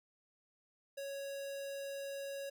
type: tone with notch filter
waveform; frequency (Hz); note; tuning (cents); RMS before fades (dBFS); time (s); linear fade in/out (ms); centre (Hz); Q
square; 554.4; C#5; 0; -43; 0.97-2.5; 10; 1200; 1.3
effects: none